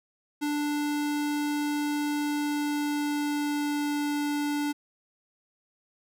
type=tone with pitch glide; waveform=square; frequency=294.1 to 292.2 Hz; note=D4 to D4; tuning=+3 to -9 cents; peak=-27 dBFS; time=0.41-4.73 s; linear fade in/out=20 ms; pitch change=-12 cents; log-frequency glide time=2.17-4.21 s; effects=none